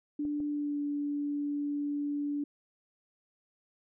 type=tone with pitch glide; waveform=sine; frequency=294 to 289.6 Hz; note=D4 to D4; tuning=+2 to -24 cents; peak=-30 dBFS; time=0.19-2.44 s; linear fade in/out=5 ms; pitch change=-26 cents; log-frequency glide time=0.48-0.8 s
type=clicks; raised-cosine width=2 ms; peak=-34 dBFS; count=2; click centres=0.252 / 0.403 s
effects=none